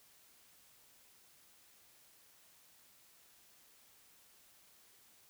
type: silence
effects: white hiss -65 dBFS RMS until 5.29 s